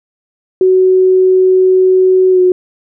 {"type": "tone with pitch glide", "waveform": "sine", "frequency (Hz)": [373, 365.3], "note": ["F#4", "F#4"], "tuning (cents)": [14, -22], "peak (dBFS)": -5, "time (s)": [0.61, 2.52], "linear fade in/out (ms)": 2, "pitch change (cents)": -36, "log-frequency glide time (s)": [2.31, 2.4], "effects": []}